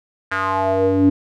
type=tone with band-pass filter sweep; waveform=square; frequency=95.7 Hz; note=G2; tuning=41 cents flat; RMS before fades=-17 dBFS; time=0.31-1.1 s; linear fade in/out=10 ms; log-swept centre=1600 to 270 Hz; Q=4.2; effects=none